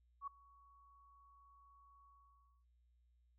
sine tone with ADSR envelope, 1119 Hz, C#6, 16 cents sharp, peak -40 dBFS, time 0.21-2.65 s, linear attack 63 ms, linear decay 6 ms, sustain -24 dB, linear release 590 ms, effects added 60 Hz sine -70 dBFS peak until 3.38 s

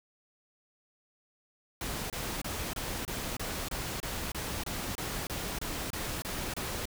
pink noise bursts, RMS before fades -36 dBFS, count 16, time 1.81-6.855 s, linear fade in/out 2 ms, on 290 ms, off 27 ms, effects none

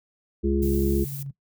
harmonic tone, 69 Hz, C#2, 7 cents flat, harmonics 1 / 3 / 5 / 6, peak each -25 / -26 / -24 / -30 dBFS, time 0.43-1.05 s, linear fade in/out 20 ms
violet noise, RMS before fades -38 dBFS, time 0.62-1.23 s, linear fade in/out 5 ms
sine tone with tremolo, 138.59 Hz, C#3, in tune, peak -30 dBFS, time 0.62-1.31 s, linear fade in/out 5 ms, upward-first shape square, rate 14 Hz, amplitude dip 25%
effects noise-tail reverb RT60 0.1 s tail -18 dB re dry

